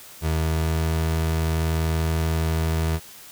30% pulse tone with pitch glide, 79.6 to 80.66 Hz, D#2 to E2, +40 to -37 cents, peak -18 dBFS, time 0.21-3 s, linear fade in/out 50 ms, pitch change +23 cents, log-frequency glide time 0.37-0.94 s, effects white hiss -44 dBFS RMS until 3.31 s

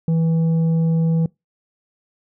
triangle tone with tanh clipping, 163.5 Hz, E3, 14 cents flat, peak -16 dBFS, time 0.08-1.26 s, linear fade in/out 2 ms, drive 10 dB, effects noise-tail reverb RT60 0.2 s tail -24 dB re dry

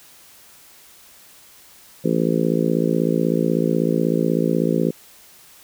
harmonic tone, 56.2 Hz, A1, 37 cents sharp, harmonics 3 / 4 / 5 / 6 / 7 / 8 / 9, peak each -22 / -23 / -24 / -25 / -25 / -26 / -27 dBFS, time 2.04-4.91 s, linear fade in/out 10 ms, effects white hiss -48 dBFS RMS until 5.63 s

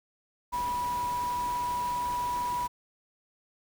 sine tone in noise, 977 Hz, B5, 19 cents flat, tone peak -28 dBFS, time 0.52-2.68 s, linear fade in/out 20 ms, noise pink, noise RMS -42 dBFS, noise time 0.52-2.68 s, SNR +11 dB, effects none

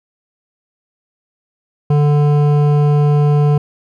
triangle tone with hard clipping, 146.83 Hz, D3, in tune, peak -11 dBFS, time 1.9-3.58 s, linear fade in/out 5 ms, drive 16 dB, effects none

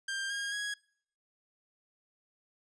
sawtooth tone with pitch steps, 1589 / 1624.3 / 1660.3 Hz, G6 / G#6 / G#6, +23 / -39 / -1 cents, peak -30 dBFS, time 0.08-0.74 s, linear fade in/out 5 ms, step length 220 ms, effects noise-tail reverb RT60 0.6 s tail -24 dB re dry + resampled to 22050 Hz

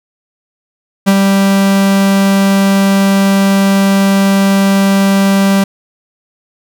45% pulse tone with ADSR envelope, 196 Hz, G3, in tune, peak -4 dBFS, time 1.06-5.64 s, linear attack 22 ms, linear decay 54 ms, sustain -3 dB, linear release 5 ms, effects none

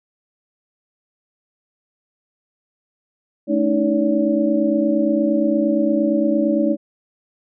sine tone cluster, 217.6 / 286.6 / 315.3 / 570 Hz, A3 / D4 / D#4 / C#5, -19 / -42 / +23 / +48 cents, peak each -21 / -21 / -19 / -21 dBFS, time 3.47-6.77 s, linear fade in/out 50 ms, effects none

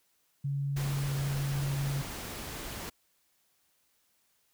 sine tone with pitch glide, 140 to 139.19 Hz, C#3 to C#3, +18 to +7 cents, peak -29 dBFS, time 0.44-2.02 s, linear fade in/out 10 ms, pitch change -11 cents, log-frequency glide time 0.84-1.07 s
pink noise, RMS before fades -40 dBFS, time 0.76-2.9 s, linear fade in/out 10 ms
effects white hiss -72 dBFS RMS until 4.53 s

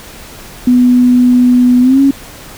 sine tone with pitch glide, 247.7 to 274.8 Hz, B3 to C#4, +5 to -15 cents, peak -4 dBFS, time 0.67-2.11 s, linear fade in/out 5 ms, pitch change +180 cents, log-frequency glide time 1.81-2 s, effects pink hiss -32 dBFS RMS until 2.57 s

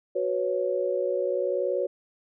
sine chord, F# suspended fourth, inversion none, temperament equal, 370 / 493.9 / 554.4 Hz, F#4 / B4 / C#5, 0 / 0 / 0 cents, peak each -29 / -29 / -27 dBFS, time 0.15-1.87 s, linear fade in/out 10 ms, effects none

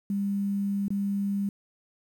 sine tone with dropouts, 200 Hz, G3, 35 cents sharp, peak -25 dBFS, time 0.1-1.49 s, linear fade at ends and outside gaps 2 ms, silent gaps 0.882-0.904 s, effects 9-bit

